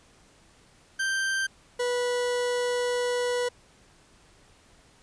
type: tone pair in turn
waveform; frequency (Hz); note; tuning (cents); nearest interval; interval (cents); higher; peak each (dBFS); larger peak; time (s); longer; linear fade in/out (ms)
40% pulse; 1568 / 489.8; G6 / B4; 0 / -14; octave + minor sixth; 2014; first; -24; neither; 0.99-1.47 / 1.79-3.49; second; 10
effects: pink hiss -58 dBFS RMS until 5.02 s + resampled to 22050 Hz